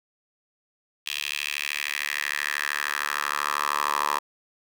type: tone with high-pass filter sweep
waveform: 10% pulse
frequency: 73 Hz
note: D2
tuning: 10 cents flat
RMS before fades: -28 dBFS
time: 1.06-4.19 s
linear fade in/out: 10 ms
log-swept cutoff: 2900 to 980 Hz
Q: 3.2
effects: none